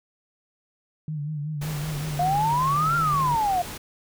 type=tone with vibrato; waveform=sine; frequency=150 Hz; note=D3; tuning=37 cents sharp; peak=-27 dBFS; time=1.08-3.35 s; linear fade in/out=2 ms; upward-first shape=sine; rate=5.3 Hz; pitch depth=67 cents each way
type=noise; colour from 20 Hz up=pink; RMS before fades=-36 dBFS; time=1.61-3.78 s; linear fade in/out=10 ms
type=exponential two-way sweep; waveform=sine; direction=up then down; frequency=695 to 1402 to 695 Hz; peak=-20 dBFS; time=2.19-3.62 s; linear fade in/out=5 ms; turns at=2.96 s
effects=none